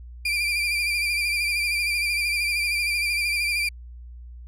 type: tone with vibrato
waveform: 35% pulse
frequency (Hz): 2375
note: D7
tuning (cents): +19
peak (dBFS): -20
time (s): 0.25-3.69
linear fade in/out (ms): 5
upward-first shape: sine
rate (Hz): 13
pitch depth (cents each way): 46
effects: added 60 Hz sine -38 dBFS peak until 4.47 s + low-pass 12000 Hz 12 dB/octave